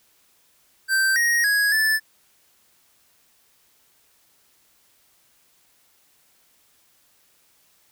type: tone with pitch steps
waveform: square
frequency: 1560 / 1876 / 1662 / 1751 Hz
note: G6 / A#6 / G#6 / A6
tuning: -9 / +11 / +1 / -9 cents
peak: -18 dBFS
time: 0.88-2 s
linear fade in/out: 50 ms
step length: 280 ms
effects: white hiss -61 dBFS RMS until 7.91 s